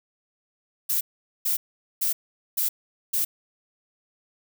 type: noise bursts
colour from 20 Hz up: violet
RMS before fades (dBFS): -24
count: 5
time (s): 0.89-3.25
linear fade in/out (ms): 10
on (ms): 120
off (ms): 440
effects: none